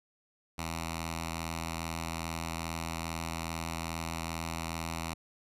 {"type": "tone with notch filter", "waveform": "5% pulse", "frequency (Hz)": 82.41, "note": "E2", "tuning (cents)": 0, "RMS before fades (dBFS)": -37, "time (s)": [0.58, 5.14], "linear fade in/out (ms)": 5, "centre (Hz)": 450, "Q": 0.66, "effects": ["resampled to 32000 Hz"]}